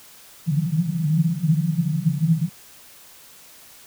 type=band-pass noise; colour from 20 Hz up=pink; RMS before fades=-21 dBFS; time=0.46-2.5 s; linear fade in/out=20 ms; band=150 to 170 Hz; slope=96 dB/octave; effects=white hiss -47 dBFS RMS until 3.86 s